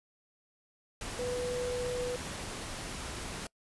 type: tone in noise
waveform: sine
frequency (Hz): 493.9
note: B4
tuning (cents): 0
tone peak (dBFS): -32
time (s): 1.19-2.16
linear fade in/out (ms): 2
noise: pink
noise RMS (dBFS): -40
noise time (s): 1.01-3.47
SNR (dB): +5
effects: noise-tail reverb RT60 0.1 s tail -25 dB re dry + resampled to 24000 Hz